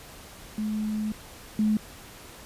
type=tone pair in turn; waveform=sine; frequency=214.1 / 214.1 Hz; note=A3 / A3; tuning=-47 / -47 cents; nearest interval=unison; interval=0 cents; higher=neither; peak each=-26 / -20 dBFS; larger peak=second; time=0.58-1.12 / 1.59-1.77 s; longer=first; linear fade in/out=2 ms; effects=pink hiss -46 dBFS RMS until 2.45 s + resampled to 32000 Hz